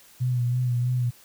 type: tone with vibrato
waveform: sine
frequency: 123.47 Hz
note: B2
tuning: in tune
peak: -21 dBFS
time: 0.2-1.11 s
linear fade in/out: 20 ms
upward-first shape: sine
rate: 3.1 Hz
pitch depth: 37 cents each way
effects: white hiss -53 dBFS RMS until 1.24 s